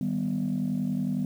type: chord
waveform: sine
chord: Eb augmented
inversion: none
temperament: equal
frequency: 155.56 / 196 / 246.9 Hz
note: Eb3 / G3 / B3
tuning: 0 / 0 / 0 cents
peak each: -31 / -28 / -28 dBFS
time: 0.01-1.25 s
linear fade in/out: 2 ms
effects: tanh soft clip ceiling -20 dBFS + 9-bit